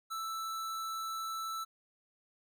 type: tone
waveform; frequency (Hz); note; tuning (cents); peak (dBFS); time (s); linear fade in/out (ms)
square; 1321; E6; +3; -37; 0.1-1.65; 20
effects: none